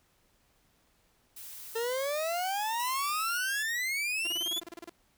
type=noise; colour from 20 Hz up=blue; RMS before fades=-45 dBFS; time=1.36-3.38 s; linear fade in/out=10 ms
type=exponential sweep; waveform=40% pulse; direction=up; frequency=448.2 to 3520 Hz; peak=-29 dBFS; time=1.75-4.6 s; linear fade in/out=10 ms
type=tone with pitch glide; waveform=5% pulse; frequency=2702 to 2722 Hz; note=E7 to F7; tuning=+42 to -45 cents; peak=-30 dBFS; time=2.79-3.63 s; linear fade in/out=10 ms; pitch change=+13 cents; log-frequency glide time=3.02-3.22 s
type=tone bursts; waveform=sawtooth; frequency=340.8 Hz; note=F4; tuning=42 cents flat; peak=-37 dBFS; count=13; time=4.25-4.895 s; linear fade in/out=2 ms; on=21 ms; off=31 ms
effects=pink hiss -69 dBFS RMS until 5.17 s